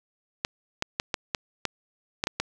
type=clicks; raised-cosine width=0.2 ms; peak=-8 dBFS; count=9; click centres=0.449 / 0.824 / 0.999 / 1.142 / 1.348 / 1.653 / 2.239 / 2.271 / 2.4 s; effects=none